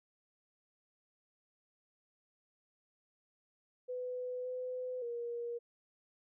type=tone with pitch steps; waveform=sine; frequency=500 / 505 / 473.7 Hz; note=B4 / B4 / A#4; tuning=+21 / +39 / +28 cents; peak=-37 dBFS; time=3.88-5.59 s; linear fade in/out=20 ms; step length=570 ms; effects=none